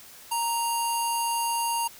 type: tone with low-pass filter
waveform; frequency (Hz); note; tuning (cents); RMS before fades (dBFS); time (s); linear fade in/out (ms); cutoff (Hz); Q
square; 932.3; A#5; 0; -27; 0.31-1.88; 10; 11000; 7.6
effects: white hiss -48 dBFS RMS until 1.99 s